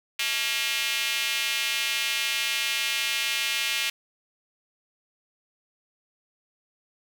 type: tone with high-pass filter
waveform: square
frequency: 126.7 Hz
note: B2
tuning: 45 cents sharp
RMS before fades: -27 dBFS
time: 0.19-3.9 s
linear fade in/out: 5 ms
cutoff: 2600 Hz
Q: 2.3
effects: none